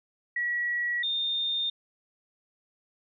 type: tone pair in turn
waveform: sine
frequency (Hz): 1926 / 3636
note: B6 / A#7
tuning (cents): -44 / -44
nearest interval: major seventh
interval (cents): 1100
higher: second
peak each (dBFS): -26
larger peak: neither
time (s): 0.36-1.03 / 1.03-1.7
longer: neither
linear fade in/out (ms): 5
effects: none